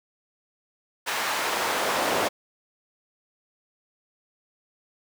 brown noise with high-pass filter sweep, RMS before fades -26 dBFS, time 1.06-2.29 s, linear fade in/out 20 ms, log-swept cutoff 1200 to 530 Hz, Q 0.9, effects none

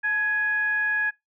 sine tone with frequency modulation, 1673 Hz, G#6, 12 cents sharp, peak -21 dBFS, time 0.03-1.11 s, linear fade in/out 20 ms, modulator 802 Hz, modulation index 0.32, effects noise-tail reverb RT60 0.2 s tail -26 dB re dry

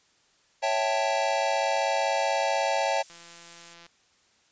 square chord, A dominant seventh, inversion first, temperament equal, 554.4 / 659.3 / 784 / 880 Hz, C#5 / E5 / G5 / A5, 0 / 0 / 0 / 0 cents, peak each -30 dBFS, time 0.62-3.03 s, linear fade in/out 20 ms
violet noise, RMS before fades -41 dBFS, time 2.12-3.74 s, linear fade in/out 5 ms
click train, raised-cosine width 0.2 ms, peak -32 dBFS, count 131, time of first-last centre 3.1-3.865 s, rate 170 Hz
effects white hiss -64 dBFS RMS until 4.51 s + resampled to 16000 Hz

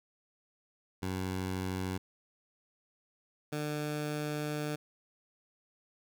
15% pulse tone pair in turn, 93.3 / 149.7 Hz, F#2 / D3, +15 / +33 cents, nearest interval minor sixth, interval 818 cents, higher second, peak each -27 dBFS, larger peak neither, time 1.02-1.98 / 3.52-4.76 s, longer second, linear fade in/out 10 ms, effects none

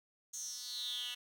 10% pulse tone with high-pass filter sweep, 245.3 Hz, B3, 12 cents flat, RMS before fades -42 dBFS, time 0.33-1.15 s, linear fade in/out 10 ms, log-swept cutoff 6700 to 2700 Hz, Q 7.4, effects none

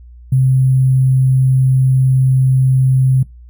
sine tone with sample-and-hold, 130.81 Hz, C3, in tune, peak -8 dBFS, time 0.32-3.23 s, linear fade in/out 5 ms, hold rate 11025 Hz, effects noise-tail reverb RT60 0.2 s tail -23 dB re dry + added 60 Hz sine -35 dBFS peak until 3.49 s

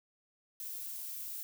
violet noise, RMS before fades -42 dBFS, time 0.6-1.43 s, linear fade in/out 0 ms, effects none

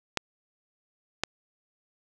clicks, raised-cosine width 0.2 ms, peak -8 dBFS, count 2, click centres 0.173 / 1.236 s, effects none

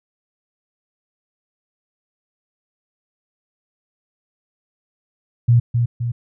sine tone with echo, 119 Hz, A#2, 36 cents sharp, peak -9 dBFS, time 5.48-5.6 s, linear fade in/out 10 ms, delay 260 ms, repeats 2, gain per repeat -5 dB, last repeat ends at 6.12 s, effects none

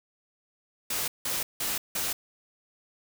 white noise bursts, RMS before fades -30 dBFS, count 4, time 0.9-2.13 s, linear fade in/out 5 ms, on 180 ms, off 170 ms, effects none

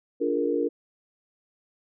sine chord, Bb dominant seventh, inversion first, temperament just, 291.4 / 349.6 / 419.5 / 466.2 Hz, D4 / F4 / Ab4 / Bb4, -13 / +2 / +17 / 0 cents, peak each -28 / -29 / -31 / -26 dBFS, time 0.2-0.69 s, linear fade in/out 20 ms, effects none

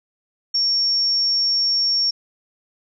sine tone, 5500 Hz, F8, 27 cents flat, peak -16 dBFS, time 0.54-2.11 s, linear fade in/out 10 ms, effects none

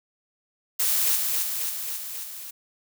blue noise with echo, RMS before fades -23 dBFS, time 0.79-1.16 s, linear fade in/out 10 ms, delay 270 ms, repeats 5, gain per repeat -3 dB, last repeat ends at 2.51 s, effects none

